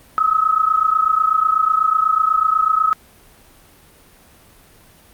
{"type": "tone pair together", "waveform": "sine", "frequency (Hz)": [1266, 1294.1], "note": ["D#6", "E6"], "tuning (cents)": [30, -32], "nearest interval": "unison", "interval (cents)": 38, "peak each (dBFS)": -16, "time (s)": [0.18, 2.93], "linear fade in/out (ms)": 0, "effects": ["pink hiss -48 dBFS RMS until 5.13 s", "Opus 32 kbps"]}